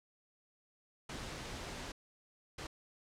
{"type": "noise bursts at uneven times", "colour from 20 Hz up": "pink", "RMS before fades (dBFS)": -44, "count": 2, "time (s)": [[1.09, 1.92], [2.58, 2.67]], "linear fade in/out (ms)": 5, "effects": ["low-pass 7000 Hz 12 dB/octave"]}